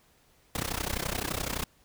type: noise with amplitude modulation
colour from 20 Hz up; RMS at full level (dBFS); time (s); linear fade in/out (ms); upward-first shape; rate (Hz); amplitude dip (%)
pink; -29; 0.55-1.64; 2; sine; 31.7; 90
effects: pink hiss -64 dBFS RMS until 1.84 s